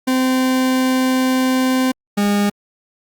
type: tone pair in turn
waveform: 40% pulse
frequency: 258.5 / 204 Hz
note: C4 / G#3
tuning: -21 / -31 cents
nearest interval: major third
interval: 410 cents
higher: first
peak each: -13 dBFS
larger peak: neither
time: 0.07-1.92 / 2.17-2.5 s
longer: first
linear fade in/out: 10 ms
effects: Opus 48 kbps